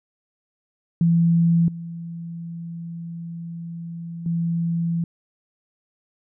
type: tone with level steps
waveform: sine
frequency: 168.2 Hz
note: E3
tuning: 35 cents sharp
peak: -14 / -30 / -20 dBFS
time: 1.01-5.04 s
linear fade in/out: 2 ms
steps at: 1.68 / 4.26 s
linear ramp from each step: 2 ms
effects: none